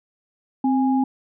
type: tone pair together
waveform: sine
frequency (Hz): 261.6 / 825.3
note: C4 / G#5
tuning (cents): 0 / -11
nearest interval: octave + minor sixth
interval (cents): 1989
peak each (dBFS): -17 / -24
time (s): 0.64-1.04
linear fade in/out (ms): 5
effects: none